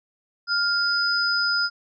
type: tone pair together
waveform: sine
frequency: 1401 / 5002 Hz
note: F6 / D#8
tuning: +5 / +8 cents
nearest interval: octave + minor seventh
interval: 2203 cents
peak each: -22 / -23 dBFS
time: 0.47-1.7 s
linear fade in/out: 50 ms
effects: none